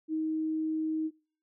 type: tone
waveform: sine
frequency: 315.1 Hz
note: D#4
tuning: 22 cents sharp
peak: -28 dBFS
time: 0.08-1.11 s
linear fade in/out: 50 ms
effects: noise-tail reverb RT60 0.5 s tail -25 dB re dry